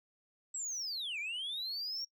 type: linear two-way sweep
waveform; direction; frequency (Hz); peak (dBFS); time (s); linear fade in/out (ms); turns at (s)
sine; down then up; 7870 to 2267 to 5630; -34; 0.54-2.05; 10; 1.19
effects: noise-tail reverb RT60 0.1 s tail -24 dB re dry + tanh soft clip ceiling -35 dBFS